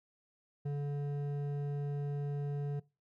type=tone with hard clipping; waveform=sine; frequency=143.7 Hz; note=D3; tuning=37 cents flat; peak=-35 dBFS; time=0.65-2.8 s; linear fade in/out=10 ms; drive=8 dB; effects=noise-tail reverb RT60 0.3 s tail -23 dB re dry